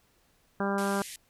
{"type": "harmonic tone", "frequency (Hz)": 198.5, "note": "G3", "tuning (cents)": 22, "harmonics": [1, 2, 3, 4, 5, 6, 7, 8], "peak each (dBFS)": [-30, -33, -35, -36, -37, -38, -38, -39], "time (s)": [0.6, 1.02], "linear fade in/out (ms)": 2}
{"type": "band-pass noise", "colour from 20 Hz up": "white", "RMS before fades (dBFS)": -43, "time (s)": [0.78, 1.16], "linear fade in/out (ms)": 2, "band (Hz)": [1700, 12000], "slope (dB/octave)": 96}
{"effects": ["pink hiss -67 dBFS RMS until 1.29 s"]}